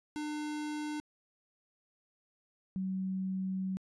square / sine tone pair in turn, 300 / 188.99 Hz, D4 / F#3, +37 / +37 cents, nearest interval minor sixth, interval 800 cents, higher first, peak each -36 / -32 dBFS, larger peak second, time 0.16-1 / 2.76-3.77 s, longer second, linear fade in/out 0 ms, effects resampled to 24000 Hz

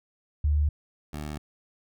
sine / 15% pulse tone pair in turn, 74.1 / 74.96 Hz, D2 / D2, +16 / +36 cents, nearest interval unison, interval 20 cents, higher second, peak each -20 / -27 dBFS, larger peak first, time 0.44-0.69 / 1.13-1.38 s, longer neither, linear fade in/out 5 ms, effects none

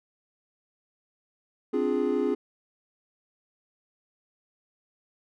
triangle chord, D half-diminished seventh, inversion third, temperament equal, 261.6 / 293.7 / 349.2 / 415.3 Hz, C4 / D4 / F4 / Ab4, 0 / 0 / 0 / 0 cents, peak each -27 / -29 / -28 / -25 dBFS, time 1.73-2.35 s, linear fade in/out 10 ms, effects none

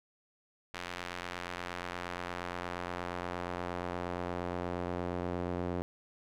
sawtooth tone with band-pass filter sweep, 88.5 Hz, F2, 23 cents sharp, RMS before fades -38 dBFS, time 0.74-5.82 s, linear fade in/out 0 ms, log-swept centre 2300 to 430 Hz, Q 0.74, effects none

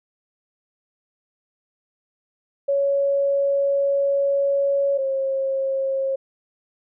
sine tone pair in turn, 558 / 538.5 Hz, C#5 / C5, +11 / +50 cents, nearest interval minor second, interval 61 cents, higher first, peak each -17 / -20 dBFS, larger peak first, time 2.68-4.98 / 4.98-6.16 s, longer first, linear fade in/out 10 ms, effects none

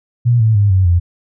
sine tone with pitch steps, 120 / 110.68 / 102.08 / 94.15 / 86.84 Hz, B2 / A2 / G#2 / F#2 / F2, -49 / +11 / -29 / +31 / -9 cents, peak -8 dBFS, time 0.25-1 s, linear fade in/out 20 ms, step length 150 ms, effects none

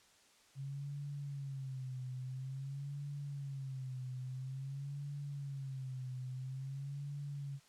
sine tone with vibrato, 135.3 Hz, C#3, 42 cents flat, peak -40 dBFS, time 0.55-7.6 s, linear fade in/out 50 ms, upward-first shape sine, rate 0.49 Hz, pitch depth 100 cents each way, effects white hiss -66 dBFS RMS until 7.68 s + low-pass 8000 Hz 12 dB/octave

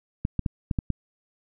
clicks, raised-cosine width 5 ms, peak -12 dBFS, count 6, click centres 0.251 / 0.393 / 0.462 / 0.712 / 0.788 / 0.903 s, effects none

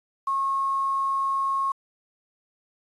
sine tone with quantisation, 1088 Hz, C#6, 33 cents flat, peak -22 dBFS, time 0.27-1.72 s, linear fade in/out 5 ms, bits 8, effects resampled to 24000 Hz

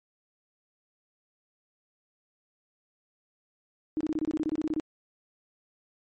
sine tone bursts, 311.1 Hz, D#4, in tune, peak -25 dBFS, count 14, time 3.97-4.799 s, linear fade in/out 0 ms, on 36 ms, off 25 ms, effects MP3 32 kbps

